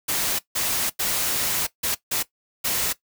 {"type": "noise bursts at uneven times", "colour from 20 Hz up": "white", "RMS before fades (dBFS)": -24, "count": 6, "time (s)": [[0.08, 0.39], [0.55, 0.9], [0.99, 1.67], [1.83, 1.95], [2.11, 2.23], [2.64, 2.93]], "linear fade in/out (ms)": 10, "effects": ["noise-tail reverb RT60 0.1 s tail -17 dB re dry"]}